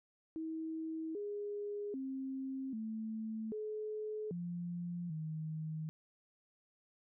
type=tone with pitch steps; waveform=sine; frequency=320.6 / 411.4 / 266.1 / 220.2 / 428.2 / 174 / 157 Hz; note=E4 / G#4 / C4 / A3 / A4 / F3 / D#3; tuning=-48 / -16 / +29 / +2 / -47 / -6 / +16 cents; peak=-38 dBFS; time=0.36-5.89 s; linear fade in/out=0 ms; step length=790 ms; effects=none